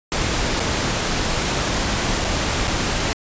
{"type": "noise with dropouts", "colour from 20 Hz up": "pink", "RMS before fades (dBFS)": -21, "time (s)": [0.12, 3.13], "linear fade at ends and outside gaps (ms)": 0, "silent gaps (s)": [[0.596, 0.602], [2.243, 2.248], [2.673, 2.678]], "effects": ["resampled to 16000 Hz"]}